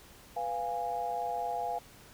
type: chord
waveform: sine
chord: F diminished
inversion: second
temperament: equal with one note detuned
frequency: 493.9 / 698.5 / 823 Hz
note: Cb5 / F5 / Ab5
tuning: 0 / 0 / -16 cents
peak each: -40 / -34 / -35 dBFS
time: 0.36-1.79 s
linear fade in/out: 10 ms
effects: pink hiss -55 dBFS RMS until 2.13 s